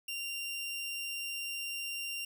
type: tone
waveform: sawtooth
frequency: 2776 Hz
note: F7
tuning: 11 cents flat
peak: -33 dBFS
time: 0.08-2.25 s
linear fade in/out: 5 ms
effects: none